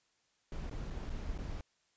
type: noise with dropouts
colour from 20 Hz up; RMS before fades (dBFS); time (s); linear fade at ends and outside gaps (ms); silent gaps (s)
brown; -40; 0.52-1.61; 1; 0.697-0.712 / 0.902-0.906 / 1.096-1.101 / 1.378-1.387
effects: white hiss -75 dBFS RMS until 1.96 s + resampled to 16000 Hz